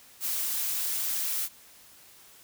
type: noise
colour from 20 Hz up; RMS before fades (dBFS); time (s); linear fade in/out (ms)
blue; -30; 0.2-1.49; 50
effects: white hiss -54 dBFS RMS until 2.43 s